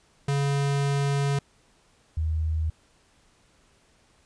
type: tone pair in turn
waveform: square / sine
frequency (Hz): 140.6 / 79.18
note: C#3 / D#2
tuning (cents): +25 / +31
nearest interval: minor seventh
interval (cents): 994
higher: first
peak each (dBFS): -23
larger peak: neither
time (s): 0.28-1.39 / 2.17-2.7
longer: first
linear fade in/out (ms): 5
effects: pink hiss -62 dBFS RMS until 4.25 s + resampled to 22050 Hz